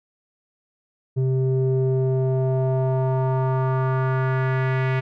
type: tone with low-pass filter sweep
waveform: square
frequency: 130.81 Hz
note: C3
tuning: in tune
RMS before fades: -21 dBFS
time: 1.16-5.01 s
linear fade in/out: 20 ms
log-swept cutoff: 300 to 2200 Hz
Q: 2.3
effects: none